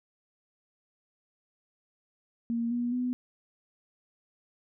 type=tone with pitch steps; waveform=sine; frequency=233.1 / 240.9 / 249 Hz; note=A#3 / B3 / B3; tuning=0 / -43 / +14 cents; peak=-27 dBFS; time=2.5-3.13 s; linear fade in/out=0 ms; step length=210 ms; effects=none